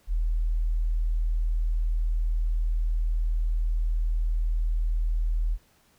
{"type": "tone", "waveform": "sine", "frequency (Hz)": 40, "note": "D#1", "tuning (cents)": 49, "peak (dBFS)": -22, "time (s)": [0.07, 5.58], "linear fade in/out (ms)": 50, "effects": ["pink hiss -63 dBFS RMS until 5.98 s"]}